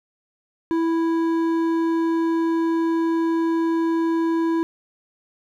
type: tone with hard clipping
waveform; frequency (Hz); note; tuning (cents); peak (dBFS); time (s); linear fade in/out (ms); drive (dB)
triangle; 329.6; E4; 0; -20; 0.71-4.63; 0; 12
effects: none